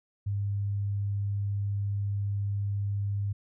sine tone, 100.8 Hz, G2, 49 cents sharp, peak -27 dBFS, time 0.26-3.33 s, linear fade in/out 10 ms, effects none

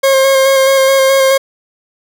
40% pulse tone with vibrato, 537 Hz, C5, 45 cents sharp, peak -6 dBFS, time 0.03-1.38 s, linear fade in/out 10 ms, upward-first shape square, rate 4.7 Hz, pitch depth 16 cents each way, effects none

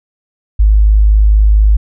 sine tone, 52.2 Hz, G#1, 10 cents sharp, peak -4 dBFS, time 0.59-1.77 s, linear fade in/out 10 ms, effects none

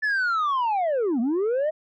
sine linear two-way sweep, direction down then up, 1760 to 220 to 637 Hz, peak -18 dBFS, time 0.02-1.71 s, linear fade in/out 20 ms, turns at 1.2 s, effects tanh soft clip ceiling -20 dBFS

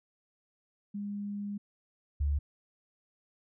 sine tone pair in turn, 203.6 / 71.98 Hz, G#3 / D2, -34 / -34 cents, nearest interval octave + tritone, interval 1800 cents, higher first, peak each -34 / -26 dBFS, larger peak second, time 0.94-1.58 / 2.2-2.39 s, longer first, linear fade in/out 10 ms, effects none

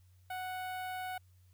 sawtooth tone with notch filter, 740 Hz, F#5, in tune, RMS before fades -40 dBFS, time 0.3-1.18 s, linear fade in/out 5 ms, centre 6000 Hz, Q 0.63, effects added 91 Hz sine -60 dBFS peak until 1.53 s + white hiss -75 dBFS RMS until 1.53 s

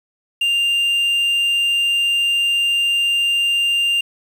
triangle tone with quantisation, 2794 Hz, F7, in tune, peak -13 dBFS, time 0.41-4.01 s, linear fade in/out 5 ms, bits 7, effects none

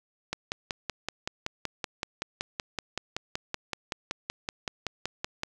click train, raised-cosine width 0.2 ms, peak -13 dBFS, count 28, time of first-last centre 0.33-5.434 s, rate 5.29 Hz, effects none

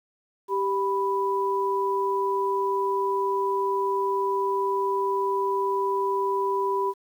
sine tone pair together, 392 / 987.8 Hz, G4 / B5, 0 / 0 cents, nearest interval octave + major third, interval 1600 cents, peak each -25 dBFS, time 0.48-6.94 s, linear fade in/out 50 ms, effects 9-bit

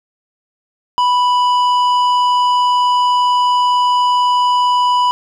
sine tone with tanh clipping, 987.8 Hz, B5, in tune, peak -12 dBFS, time 0.98-5.11 s, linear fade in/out 0 ms, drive 10 dB, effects none

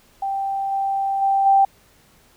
sine tone with level steps, 784 Hz, G5, in tune, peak -21 / -19 / -15 / -11 dBFS, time 0.22-1.65 s, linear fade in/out 5 ms, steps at 0.71 / 1.21 / 1.45 s, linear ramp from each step 20 ms, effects pink hiss -55 dBFS RMS until 2.36 s

